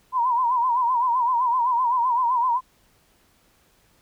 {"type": "tone with vibrato", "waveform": "sine", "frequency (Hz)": 980, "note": "B5", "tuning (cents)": -14, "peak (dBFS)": -18, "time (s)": [0.12, 2.61], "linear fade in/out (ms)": 50, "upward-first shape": "sine", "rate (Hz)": 7.8, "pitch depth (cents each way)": 97, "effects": ["pink hiss -61 dBFS RMS until 4.01 s"]}